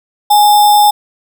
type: tone with sample-and-hold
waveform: sine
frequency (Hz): 830.6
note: G#5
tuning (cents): 0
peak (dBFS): -4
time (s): 0.3-0.91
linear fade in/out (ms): 10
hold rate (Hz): 4410
effects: none